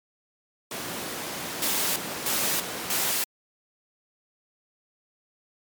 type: noise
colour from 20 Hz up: pink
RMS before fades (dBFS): -32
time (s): 0.71-3.11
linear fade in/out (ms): 2
type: noise bursts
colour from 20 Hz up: white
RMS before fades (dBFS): -26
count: 3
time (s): 1.62-3.24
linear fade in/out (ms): 2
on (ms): 340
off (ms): 300
effects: high-pass 200 Hz 12 dB/octave + MP3 96 kbps